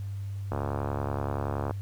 click train, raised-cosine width 1 ms, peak -17 dBFS, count 85, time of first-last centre 0.52-1.71 s, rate 70.6 Hz, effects added 99 Hz sine -32 dBFS peak until 1.81 s + pink hiss -58 dBFS RMS until 1.81 s

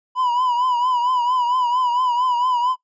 triangle tone with vibrato, 987.8 Hz, B5, in tune, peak -15 dBFS, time 0.15-2.76 s, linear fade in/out 50 ms, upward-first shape triangle, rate 4.4 Hz, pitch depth 82 cents each way, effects noise-tail reverb RT60 0.1 s tail -19 dB re dry + resampled to 16000 Hz

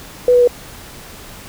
sine tone with pitch steps, 493.9 / 489.9 / 486 Hz, B4 / B4 / B4, 0 / -14 / -28 cents, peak -7 dBFS, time 0.28-0.475 s, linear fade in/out 2 ms, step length 65 ms, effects pink hiss -36 dBFS RMS until 1.48 s

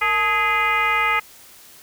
sine tone with frequency modulation, 1661.2 Hz, G#6, in tune, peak -16 dBFS, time 0.01-1.2 s, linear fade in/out 10 ms, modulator 399 Hz, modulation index 2, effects white hiss -46 dBFS RMS until 1.82 s

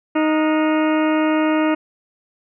harmonic tone with a mistuned harmonic, 310.8 Hz, D#4, 2 cents flat, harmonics 1 / 2 / 3 / 4 / 5 / 6 / 7 / 8 / 9, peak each -16 / -22 / -26 / -28 / -30 / -32 / -33 / -34 / -35 dBFS, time 0.15-1.75 s, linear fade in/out 10 ms, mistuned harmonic 5, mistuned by -120 cents, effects none

